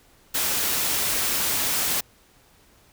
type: noise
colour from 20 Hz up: white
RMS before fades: -24 dBFS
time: 0.34-2.01 s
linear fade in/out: 10 ms
effects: pink hiss -57 dBFS RMS until 2.92 s